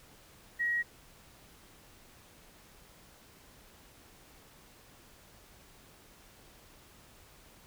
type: tone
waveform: sine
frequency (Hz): 1900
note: A#6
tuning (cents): +33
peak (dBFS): -28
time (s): 0.59-0.83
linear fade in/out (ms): 20
effects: pink hiss -58 dBFS RMS until 7.66 s